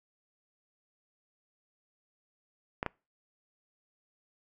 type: clicks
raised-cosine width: 0.5 ms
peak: -16 dBFS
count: 2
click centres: 2.829 / 2.863 s
effects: noise-tail reverb RT60 0.3 s tail -25 dB re dry